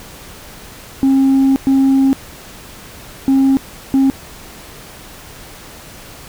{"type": "tone bursts at uneven times", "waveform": "sine", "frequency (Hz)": 269.2, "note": "C4", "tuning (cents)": 49, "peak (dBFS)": -6, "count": 4, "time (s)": [[1.03, 1.56], [1.67, 2.13], [3.28, 3.57], [3.94, 4.1]], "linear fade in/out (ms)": 0, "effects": ["tanh soft clip ceiling -7 dBFS", "pink hiss -36 dBFS RMS until 6.28 s"]}